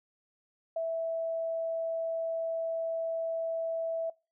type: tone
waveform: sine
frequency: 657 Hz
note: E5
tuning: 6 cents flat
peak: -29 dBFS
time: 0.76-4.1 s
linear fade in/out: 5 ms
effects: noise-tail reverb RT60 0.3 s tail -24 dB re dry